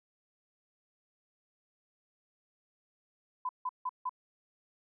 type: tone bursts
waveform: sine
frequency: 1007 Hz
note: B5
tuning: 33 cents sharp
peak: -31 dBFS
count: 4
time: 3.45-4.094 s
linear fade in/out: 5 ms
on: 41 ms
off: 160 ms
effects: none